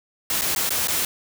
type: noise with dropouts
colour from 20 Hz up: white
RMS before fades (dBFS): -23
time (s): 0.3-1.05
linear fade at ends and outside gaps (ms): 2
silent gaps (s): 0.412-0.418 / 0.55-0.561 / 0.693-0.705 / 0.873-0.882
effects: none